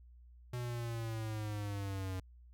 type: linear sweep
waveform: square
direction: down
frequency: 123.47 to 92.5 Hz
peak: -38 dBFS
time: 0.53-2.2 s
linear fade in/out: 5 ms
effects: added 60 Hz sine -55 dBFS peak until 2.53 s